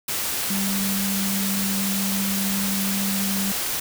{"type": "tone in noise", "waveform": "sine", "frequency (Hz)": 196, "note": "G3", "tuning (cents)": 0, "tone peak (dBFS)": -24, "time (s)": [0.5, 3.52], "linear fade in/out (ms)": 5, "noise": "white", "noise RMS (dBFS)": -26, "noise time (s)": [0.08, 3.8], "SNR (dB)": -1, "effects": []}